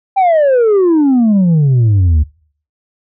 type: exponential sweep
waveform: sine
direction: down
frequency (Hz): 797 to 72.1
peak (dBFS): -4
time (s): 0.16-2.24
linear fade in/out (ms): 20
effects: noise-tail reverb RT60 0.5 s tail -23 dB re dry + tanh soft clip ceiling -6 dBFS